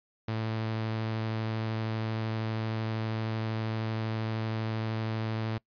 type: tone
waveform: sawtooth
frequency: 110.9 Hz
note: A2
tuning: 14 cents sharp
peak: -26 dBFS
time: 0.28-5.58 s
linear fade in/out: 5 ms
effects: noise-tail reverb RT60 0.1 s tail -23 dB re dry + resampled to 11025 Hz